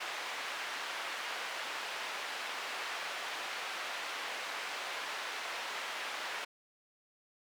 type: band-pass noise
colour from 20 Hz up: white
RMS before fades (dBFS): -40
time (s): 0-6.45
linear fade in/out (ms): 10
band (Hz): 610 to 2600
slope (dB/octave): 12
effects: none